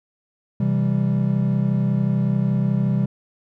triangle chord, C major, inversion none, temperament equal, 130.81 / 164.81 / 196 Hz, C3 / E3 / G3, 0 / 0 / 0 cents, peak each -19 / -22 / -19 dBFS, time 0.6-3.06 s, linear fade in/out 5 ms, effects none

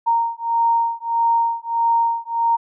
sine beating tone pair, 926 / 927.6 Hz, A#5 / A#5, -12 / -9 cents, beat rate 1.6 Hz, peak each -19 dBFS, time 0.06-2.57 s, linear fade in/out 20 ms, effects none

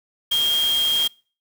sine tone in noise, 3227 Hz, G7, 50 cents sharp, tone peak -17 dBFS, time 0.31-1.08 s, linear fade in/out 10 ms, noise white, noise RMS -30 dBFS, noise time 0.31-1.08 s, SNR +10 dB, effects noise-tail reverb RT60 0.4 s tail -26 dB re dry

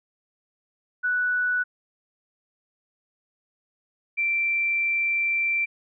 sine tone pair in turn, 1480 / 2349 Hz, F#6 / D7, 0 / 0 cents, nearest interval minor sixth, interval 800 cents, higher second, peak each -21 dBFS, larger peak neither, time 1.03-1.64 / 4.17-5.66 s, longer second, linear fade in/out 20 ms, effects none

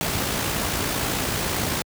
pink noise with amplitude modulation, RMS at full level -23 dBFS, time 0.01-1.82 s, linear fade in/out 0 ms, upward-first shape sine, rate 58 Hz, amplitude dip 35%, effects high-pass 60 Hz 12 dB/octave

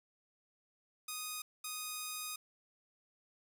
5% pulse tone bursts at uneven times, 1243 Hz, D#6, 2 cents flat, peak -28 dBFS, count 2, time 1.08-1.42 / 1.64-2.36 s, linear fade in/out 5 ms, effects none

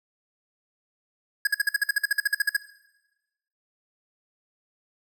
square tone bursts, 1660 Hz, G#6, 1 cent flat, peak -19 dBFS, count 16, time 1.45-2.567 s, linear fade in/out 5 ms, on 22 ms, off 51 ms, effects noise-tail reverb RT60 1.0 s tail -17 dB re dry

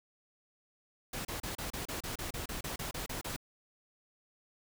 pink noise bursts, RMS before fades -39 dBFS, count 15, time 1.13-3.364 s, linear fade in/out 5 ms, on 120 ms, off 31 ms, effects none

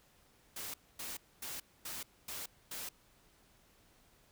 white noise bursts, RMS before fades -43 dBFS, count 6, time 0.56-2.89 s, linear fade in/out 5 ms, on 180 ms, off 250 ms, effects pink hiss -67 dBFS RMS until 4.31 s

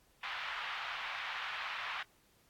pink band-pass noise, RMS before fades -41 dBFS, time 0.23-2.03 s, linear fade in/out 5 ms, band 1000 to 3200 Hz, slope 24 dB/octave, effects pink hiss -69 dBFS RMS until 2.49 s + AAC 64 kbps

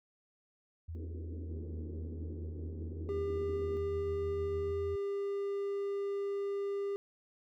sine tone with pitch glide, 82.41 to 84.78 Hz, E2 to E2, 0 to +49 cents, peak -39 dBFS, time 0.88-4.96 s, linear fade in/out 10 ms, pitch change +49 cents, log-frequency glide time 2.05-3.53 s
pink band-pass noise, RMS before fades -49 dBFS, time 0.95-3.77 s, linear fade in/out 0 ms, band 230 to 430 Hz, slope 48 dB/octave
click train, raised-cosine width 3 ms, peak -40 dBFS, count 252, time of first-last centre 1.5-4.71 s, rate 78.2 Hz
triangle tone, 399.9 Hz, G4, 35 cents sharp, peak -31 dBFS, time 3.09-6.96 s, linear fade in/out 0 ms
effects none

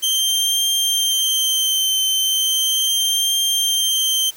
sawtooth tone with vibrato, 3136 Hz, G7, in tune, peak -13 dBFS, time 0.02-4.31 s, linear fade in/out 20 ms, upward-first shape triangle, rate 0.37 Hz, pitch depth 24 cents each way, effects white hiss -44 dBFS RMS until 4.36 s

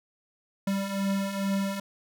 square beating tone pair, 194.6 / 196.9 Hz, G3 / G3, -12 / +8 cents, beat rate 2.3 Hz, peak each -34 / -28 dBFS, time 0.67-1.8 s, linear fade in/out 5 ms, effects none

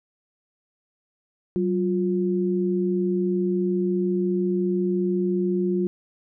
sine tone pair together, 188.61 / 354.4 Hz, F#3 / F4, +33 / +25 cents, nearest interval major seventh, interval 1092 cents, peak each -23 dBFS, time 1.56-5.87 s, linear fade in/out 0 ms, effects none

